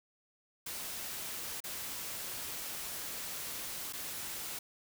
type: noise with dropouts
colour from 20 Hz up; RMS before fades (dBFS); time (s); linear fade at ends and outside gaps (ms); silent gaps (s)
white; -41; 0.66-4.59; 5; 1.604-1.639 / 3.926-3.933
effects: none